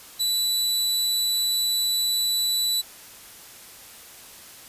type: tone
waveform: sawtooth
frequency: 3961 Hz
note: B7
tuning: 4 cents sharp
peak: -18 dBFS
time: 0.19-2.82 s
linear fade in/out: 20 ms
effects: white hiss -45 dBFS RMS until 4.68 s + resampled to 32000 Hz